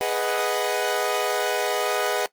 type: chord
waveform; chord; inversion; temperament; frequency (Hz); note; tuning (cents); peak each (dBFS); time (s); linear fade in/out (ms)
sawtooth; G# minor seventh; none; equal; 415.3 / 493.9 / 622.3 / 740; G#4 / B4 / D#5 / F#5; 0 / 0 / 0 / 0; -24; 0.01-2.26; 0
effects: noise-tail reverb RT60 0.1 s tail -20 dB re dry + Opus 24 kbps